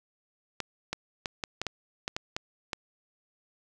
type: clicks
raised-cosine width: 0.2 ms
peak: -14 dBFS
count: 10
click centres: 0.603 / 0.93 / 1.258 / 1.438 / 1.616 / 1.667 / 2.079 / 2.165 / 2.365 / 2.732 s
effects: none